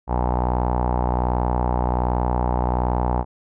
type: tone with low-pass filter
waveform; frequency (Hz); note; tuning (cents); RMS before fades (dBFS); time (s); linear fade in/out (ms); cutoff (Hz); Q
sawtooth; 61.3; B1; -12; -21; 0.07-3.25; 50; 870; 5.5
effects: none